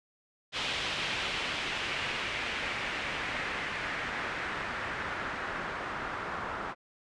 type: noise with low-pass filter sweep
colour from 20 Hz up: white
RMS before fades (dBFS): -35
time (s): 0.52-6.75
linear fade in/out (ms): 50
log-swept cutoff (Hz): 3200 to 1300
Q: 1.7
effects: resampled to 22050 Hz